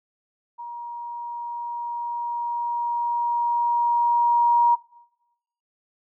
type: tone with level ramp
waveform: sine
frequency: 949 Hz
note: A#5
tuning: 31 cents sharp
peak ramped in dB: -32 to -13 dBFS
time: 0.58-4.76 s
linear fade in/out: 20 ms
effects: noise-tail reverb RT60 0.9 s tail -21 dB re dry